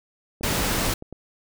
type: click train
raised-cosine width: 2 ms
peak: -24 dBFS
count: 8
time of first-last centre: 0.41-1.126 s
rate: 9.77 Hz
type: noise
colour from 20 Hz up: pink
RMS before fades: -24 dBFS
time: 0.43-0.94 s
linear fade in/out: 5 ms
effects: none